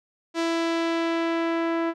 sawtooth tone with low-pass filter sweep, 332.2 Hz, E4, 13 cents sharp, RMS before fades -25 dBFS, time 0.34-1.94 s, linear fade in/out 50 ms, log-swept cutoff 5900 to 1700 Hz, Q 0.88, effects none

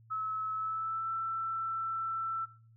sine tone with pitch glide, 1295 to 1333.7 Hz, E6 to E6, -31 to +20 cents, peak -32 dBFS, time 0.1-2.46 s, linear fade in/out 20 ms, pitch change +51 cents, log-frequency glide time 0.53-1.12 s, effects noise-tail reverb RT60 0.5 s tail -20 dB re dry + added 113 Hz sine -57 dBFS peak until 2.76 s

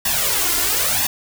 white noise with flanger, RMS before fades -19 dBFS, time 0.05-1.07 s, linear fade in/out 5 ms, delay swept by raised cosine 1.1 to 2.9 ms, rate 1 Hz, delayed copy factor +0.75, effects none

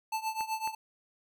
square tone with tremolo, 880 Hz, A5, in tune, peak -29 dBFS, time 0.12-0.75 s, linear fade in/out 5 ms, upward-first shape triangle, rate 7.9 Hz, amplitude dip 90%
clicks, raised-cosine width 0.5 ms, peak -29 dBFS, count 2, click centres 0.408 / 0.675 s
effects none

